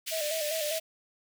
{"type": "high-pass noise", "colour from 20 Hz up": "pink", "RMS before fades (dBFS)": -35, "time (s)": [0.06, 0.8], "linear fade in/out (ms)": 20, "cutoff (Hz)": 2300, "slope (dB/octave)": 24}
{"type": "tone with vibrato", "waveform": "triangle", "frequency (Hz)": 620, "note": "D#5", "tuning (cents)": -6, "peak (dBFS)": -29, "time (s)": [0.11, 0.8], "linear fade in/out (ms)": 20, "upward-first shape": "square", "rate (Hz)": 5, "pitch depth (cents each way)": 63}
{"effects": []}